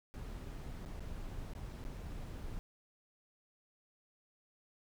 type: noise with dropouts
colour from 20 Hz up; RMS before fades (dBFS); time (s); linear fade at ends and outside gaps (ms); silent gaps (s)
brown; -44; 0.14-2.59; 0; 0.851-0.86 / 0.996-1.005 / 1.535-1.551 / 1.84-1.851
effects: none